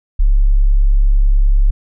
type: tone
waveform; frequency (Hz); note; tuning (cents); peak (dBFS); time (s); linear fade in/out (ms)
sine; 34.65; C#1; 0; -7; 0.19-1.71; 10
effects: none